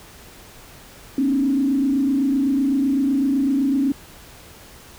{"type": "tone with frequency modulation", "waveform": "sine", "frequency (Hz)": 272.4, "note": "C#4", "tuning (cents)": -30, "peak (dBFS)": -16, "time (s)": [1.18, 3.92], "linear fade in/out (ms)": 2, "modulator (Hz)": 27.9, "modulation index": 0.81, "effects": ["pink hiss -44 dBFS RMS until 4.98 s"]}